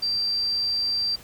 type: tone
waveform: sine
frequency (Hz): 4699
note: D8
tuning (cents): 0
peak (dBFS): -22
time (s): 0.02-1.16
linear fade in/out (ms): 10
effects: pink hiss -47 dBFS RMS until 1.23 s